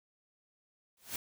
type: noise with exponential growth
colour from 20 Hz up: white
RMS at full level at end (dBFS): -34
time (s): 0.97-1.16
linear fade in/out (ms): 2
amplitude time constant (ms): 40
effects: none